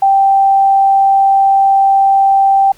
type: tone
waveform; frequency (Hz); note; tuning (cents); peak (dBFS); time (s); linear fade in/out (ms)
sine; 783; G5; -2; -6; 0.02-2.72; 5
effects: pink hiss -46 dBFS RMS until 2.77 s